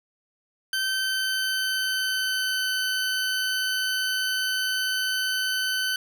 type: tone with pitch glide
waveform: 20% pulse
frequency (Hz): 1544 to 1518.4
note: G6 to F#6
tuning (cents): -27 to +44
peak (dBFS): -19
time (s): 0.73-5.96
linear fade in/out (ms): 2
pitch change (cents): -29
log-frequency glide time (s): 0.84-2.73
effects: none